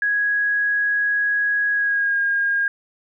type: tone with pitch glide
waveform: sine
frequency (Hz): 1661.2 to 1622.3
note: G#6 to G#6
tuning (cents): 0 to -41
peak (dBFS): -17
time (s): 0.02-2.68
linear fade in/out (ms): 2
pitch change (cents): -41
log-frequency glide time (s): 1.72-2.19
effects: none